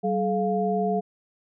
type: tone cluster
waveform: sine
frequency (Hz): 192.3 / 427.6 / 700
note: G3 / A4 / F5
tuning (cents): -33 / -49 / +4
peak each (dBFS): -26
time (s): 0.03-1.01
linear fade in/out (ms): 20
effects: none